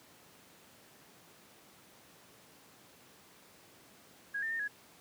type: tone with pitch steps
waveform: sine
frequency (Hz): 1646 / 1799 / 1823 / 1672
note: G#6 / A6 / A#6 / G#6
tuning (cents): -16 / +38 / -39 / +11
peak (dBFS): -33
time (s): 4.34-4.68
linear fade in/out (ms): 10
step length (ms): 85
effects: pink hiss -59 dBFS RMS until 5 s + high-pass 150 Hz 12 dB/octave